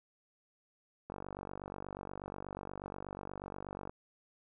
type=click train; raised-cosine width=1 ms; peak=-28 dBFS; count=136; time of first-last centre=1.1-3.895 s; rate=48.3 Hz; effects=none